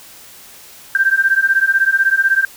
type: beating tone pair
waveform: sine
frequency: 1568 / 1584 Hz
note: G6 / G6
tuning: 0 / +18 cents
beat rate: 16 Hz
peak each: -14 dBFS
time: 0.95-2.45 s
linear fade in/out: 2 ms
effects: white hiss -40 dBFS RMS until 2.56 s